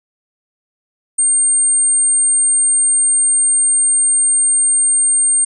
sine tone, 8700 Hz, C#9, 33 cents flat, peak -10 dBFS, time 1.18-5.45 s, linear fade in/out 10 ms, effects none

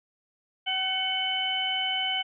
harmonic tone with a mistuned harmonic, 757 Hz, F#5, 39 cents sharp, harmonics 1 / 2 / 3 / 4, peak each -33 / -38 / -33 / -27 dBFS, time 0.66-2.23 s, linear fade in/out 20 ms, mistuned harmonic 3, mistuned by -39 cents, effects none

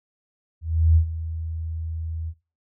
sine tone with ADSR envelope, 81.1 Hz, E2, 28 cents flat, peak -12 dBFS, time 0.61-2.34 s, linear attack 350 ms, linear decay 90 ms, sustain -15 dB, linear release 57 ms, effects noise-tail reverb RT60 0.3 s tail -19 dB re dry

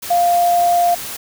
sine tone in noise, 698.5 Hz, F5, in tune, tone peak -11 dBFS, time 0.1-0.95 s, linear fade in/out 10 ms, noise white, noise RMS -28 dBFS, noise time 0.02-1.17 s, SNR +14 dB, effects none

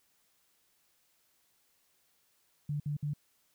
sine tone bursts, 146.83 Hz, D3, in tune, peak -31 dBFS, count 3, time 2.69-3.136 s, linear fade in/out 5 ms, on 110 ms, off 58 ms, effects white hiss -72 dBFS RMS until 3.54 s

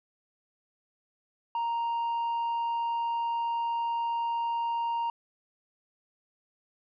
sine tone with tanh clipping, 932.3 Hz, A#5, in tune, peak -28 dBFS, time 1.55-5.1 s, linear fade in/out 2 ms, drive 3 dB, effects none

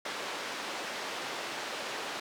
pink band-pass noise, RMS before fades -38 dBFS, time 0.05-2.2 s, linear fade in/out 5 ms, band 460 to 4900 Hz, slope 12 dB/octave, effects none

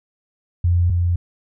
sine tone pair in turn, 87.31 / 87.31 Hz, F2 / F2, 0 / 0 cents, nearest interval unison, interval 0 cents, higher neither, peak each -13 / -15 dBFS, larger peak first, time 0.64-0.9 / 0.9-1.16 s, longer neither, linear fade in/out 5 ms, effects none

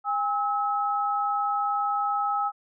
sine tone pair together, 813 / 1290.6 Hz, G#5 / E6, -37 / -37 cents, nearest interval minor sixth, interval 800 cents, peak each -26 / -26 dBFS, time 0.04-2.52 s, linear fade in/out 50 ms, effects none

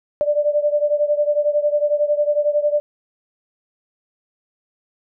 sine beating tone pair, 587.3 / 598.3 Hz, D5 / D5, 0 / +32 cents, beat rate 11 Hz, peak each -17 / -20 dBFS, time 0.21-2.8 s, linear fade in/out 0 ms, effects none

